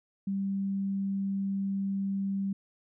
sine tone, 196 Hz, G3, in tune, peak -28 dBFS, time 0.27-2.53 s, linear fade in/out 5 ms, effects none

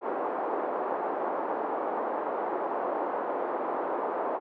white band-pass noise, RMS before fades -31 dBFS, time 0.01-4.4 s, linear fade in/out 50 ms, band 320 to 970 Hz, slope 24 dB/octave, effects none

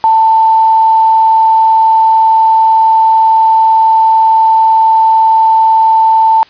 sine tone with quantisation, 889 Hz, A5, 18 cents sharp, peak -4 dBFS, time 0.04-6.43 s, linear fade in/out 0 ms, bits 5, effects white hiss -41 dBFS RMS until 6.49 s + resampled to 11025 Hz

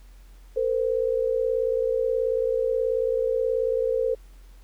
sine tone pair together, 455.5 / 514 Hz, A#4 / C5, -40 / -31 cents, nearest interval major second, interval 209 cents, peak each -24 dBFS, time 0.56-4.15 s, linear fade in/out 10 ms, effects added 44 Hz sine -45 dBFS peak until 4.63 s + pink hiss -60 dBFS RMS until 4.63 s

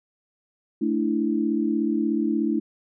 sine chord, A suspended fourth, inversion none, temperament just, 220 / 293.3 / 330 Hz, A3 / D4 / E4, 0 / -2 / +2 cents, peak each -25 dBFS, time 0.81-2.6 s, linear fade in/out 10 ms, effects none

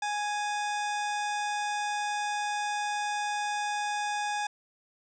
harmonic tone with a mistuned harmonic, 830.6 Hz, G#5, in tune, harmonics 1 / 2 / 3 / 4 / 6 / 7 / 8 / 9 / 10, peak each -30 / -36 / -40 / -42 / -46 / -47 / -48 / -49 / -50 dBFS, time 0.02-4.47 s, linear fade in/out 5 ms, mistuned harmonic 4, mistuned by +110 cents, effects none

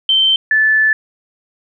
sine tone pair in turn, 3109 / 1744.9 Hz, G7 / A6, -15 / -15 cents, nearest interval minor seventh, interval 1000 cents, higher first, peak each -9 dBFS, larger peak neither, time 0.09-0.36 / 0.51-0.93 s, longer second, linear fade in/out 2 ms, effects none

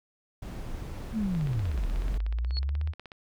brown noise, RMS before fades -37 dBFS, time 0.42-2.18 s, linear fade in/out 5 ms
sine linear two-way sweep, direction down then up, 233.1 to 36.71 to 80.2 Hz, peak -26 dBFS, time 1.12-2.94 s, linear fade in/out 50 ms, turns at 1.86 s
click train, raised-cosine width 0.3 ms, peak -28 dBFS, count 30, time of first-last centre 1.35-3.118 s, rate 16.4 Hz
sine tone with exponential growth, 4354 Hz, C#8, 32 cents flat, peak -28 dBFS, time 2.47-2.59 s, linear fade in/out 2 ms, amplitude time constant 24 ms
effects none

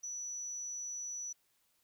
sine tone, 5920 Hz, F#8, in tune, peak -38 dBFS, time 0.03-1.33 s, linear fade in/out 10 ms, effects tanh soft clip ceiling -34 dBFS + white hiss -75 dBFS RMS until 1.83 s

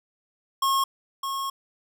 square tone pair in turn, 1084 / 1088.8 Hz, C#6 / C#6, -39 / -31 cents, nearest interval unison, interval 8 cents, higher second, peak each -21 / -28 dBFS, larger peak first, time 0.62-0.84 / 1.23-1.5 s, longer second, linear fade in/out 5 ms, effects none

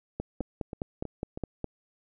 two click trains, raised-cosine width 2 ms, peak -18 / -23 dBFS, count 8 / 4, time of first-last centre 0.2-1.643 / 0.41-1.375 s, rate 4.85 / 3.11 Hz, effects none

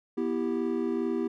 triangle chord, E minor, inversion second, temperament equal with one note detuned, 244.8 / 329.6 / 392 Hz, B3 / E4 / G4, -15 / 0 / 0 cents, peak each -29 dBFS, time 0.17-1.28 s, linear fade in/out 10 ms, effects none

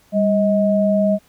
sine tone pair together, 198.9 / 631.5 Hz, G3 / D#5, +25 / +26 cents, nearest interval octave + minor sixth, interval 2001 cents, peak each -16 dBFS, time 0.12-1.19 s, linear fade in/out 50 ms, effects pink hiss -55 dBFS RMS until 1.28 s

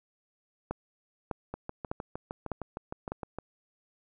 two click trains, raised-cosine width 1 ms, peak -18 / -22 dBFS, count 5 / 13, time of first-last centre 0.71-3.12 / 1.54-3.386 s, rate 1.66 / 6.5 Hz, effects none

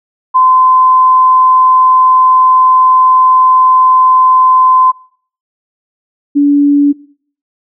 sine tone pair in turn, 1028 / 286.7 Hz, C6 / D4, -31 / -42 cents, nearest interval octave + minor seventh, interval 2211 cents, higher first, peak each -4 dBFS, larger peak neither, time 0.34-4.92 / 6.35-6.93 s, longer first, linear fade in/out 20 ms, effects noise-tail reverb RT60 0.5 s tail -19 dB re dry

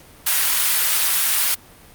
white high-pass noise, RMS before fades -18 dBFS, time 0.26-1.55 s, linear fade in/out 10 ms, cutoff 1100 Hz, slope 12 dB/octave, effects pink hiss -46 dBFS RMS until 1.94 s + Opus 48 kbps

